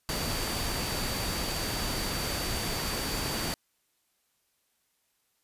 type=tone in noise; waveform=sine; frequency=4608 Hz; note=D8; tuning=34 cents flat; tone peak=-38 dBFS; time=0.09-3.54 s; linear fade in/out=0 ms; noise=pink; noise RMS=-32 dBFS; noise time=0.09-3.54 s; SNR=-9 dB; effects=white hiss -74 dBFS RMS until 5.43 s + resampled to 32000 Hz